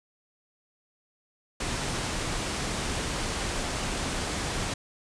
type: low-pass noise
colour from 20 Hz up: pink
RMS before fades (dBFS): -31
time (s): 1.6-4.74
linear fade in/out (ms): 5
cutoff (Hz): 9500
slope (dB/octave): 48
effects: none